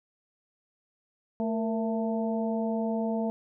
harmonic tone with a mistuned harmonic, 222.4 Hz, A3, 19 cents sharp, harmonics 1 / 2 / 3 / 4, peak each -28 / -34 / -33 / -40 dBFS, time 1.4-3.3 s, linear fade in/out 0 ms, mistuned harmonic 2, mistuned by +69 cents, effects none

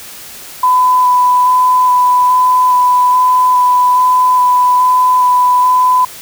sine tone with vibrato, 1000 Hz, B5, 21 cents sharp, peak -6 dBFS, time 0.63-6.05 s, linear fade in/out 5 ms, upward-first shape square, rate 1.2 Hz, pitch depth 9 cents each way, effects white hiss -31 dBFS RMS until 6.21 s

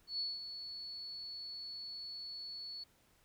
sine tone with ADSR envelope, 4415 Hz, C#8, 8 cents flat, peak -34 dBFS, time 0.07-2.84 s, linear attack 120 ms, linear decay 200 ms, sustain -9 dB, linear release 9 ms, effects pink hiss -70 dBFS RMS until 3.24 s

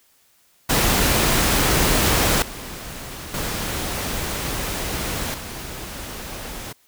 pink noise with level steps, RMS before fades -18 / -34 / -26 / -33 dBFS, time 0.69-6.73 s, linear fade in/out 10 ms, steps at 2.42 / 3.34 / 5.34 s, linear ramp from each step 2 ms, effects white hiss -59 dBFS RMS until 6.87 s

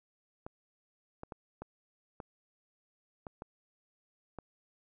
clicks, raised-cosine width 1 ms, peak -28 dBFS, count 8, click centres 0.465 / 1.234 / 1.322 / 1.62 / 2.202 / 3.268 / 3.421 / 4.387 s, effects none

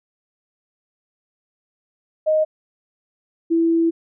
sine tone pair in turn, 622.3 / 331.3 Hz, D#5 / E4, 0 / +9 cents, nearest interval major seventh, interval 1091 cents, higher first, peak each -14 dBFS, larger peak neither, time 2.26-2.45 / 3.5-3.91 s, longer second, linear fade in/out 20 ms, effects none

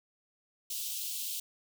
white high-pass noise, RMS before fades -37 dBFS, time 0.7-1.4 s, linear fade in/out 5 ms, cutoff 2800 Hz, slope 48 dB/octave, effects none

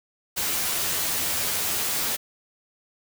white noise with comb filter, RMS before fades -26 dBFS, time 0.36-2.17 s, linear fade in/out 20 ms, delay 12 ms, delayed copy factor +0.7, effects none

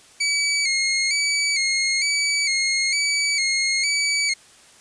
20% pulse tone with vibrato, 2217 Hz, C#7, in tune, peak -14 dBFS, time 0.2-4.34 s, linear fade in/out 10 ms, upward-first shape square, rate 1.1 Hz, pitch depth 54 cents each way, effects white hiss -50 dBFS RMS until 4.8 s + resampled to 22050 Hz

